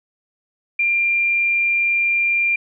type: tone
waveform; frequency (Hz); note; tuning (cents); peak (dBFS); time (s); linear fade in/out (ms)
sine; 2386; D7; +27; -15; 0.79-2.56; 5
effects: none